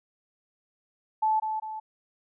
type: tone with echo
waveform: sine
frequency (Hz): 870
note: A5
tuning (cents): -20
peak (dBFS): -21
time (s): 1.22-1.4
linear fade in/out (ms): 10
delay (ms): 200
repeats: 2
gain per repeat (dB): -6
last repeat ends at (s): 1.8
effects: none